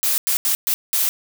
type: noise bursts at uneven times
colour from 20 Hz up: blue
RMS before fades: -19 dBFS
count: 5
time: 0.03-0.18 / 0.27-0.37 / 0.45-0.55 / 0.67-0.74 / 0.93-1.09 s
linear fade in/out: 0 ms
effects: none